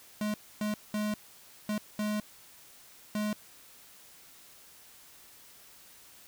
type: tone bursts at uneven times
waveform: square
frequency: 210.8 Hz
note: G#3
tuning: 26 cents sharp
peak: -30 dBFS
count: 6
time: 0.21-0.34 / 0.61-0.74 / 0.94-1.14 / 1.69-1.78 / 1.99-2.2 / 3.15-3.33 s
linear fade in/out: 2 ms
effects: white hiss -55 dBFS RMS until 6.27 s